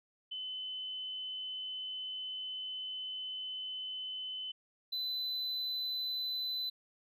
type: tone pair in turn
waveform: sine / triangle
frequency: 3032 / 4014 Hz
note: F#7 / B7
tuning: +42 / +27 cents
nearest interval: perfect fourth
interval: 485 cents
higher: second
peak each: -38 / -33 dBFS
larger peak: second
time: 0.31-4.52 / 4.92-6.7 s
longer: first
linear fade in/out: 10 ms
effects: none